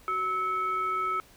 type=tone with frequency modulation; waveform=sine; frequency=1300 Hz; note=E6; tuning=24 cents flat; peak=-26 dBFS; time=0.08-1.2 s; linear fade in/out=0 ms; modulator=926 Hz; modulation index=0.47; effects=pink hiss -56 dBFS RMS until 1.36 s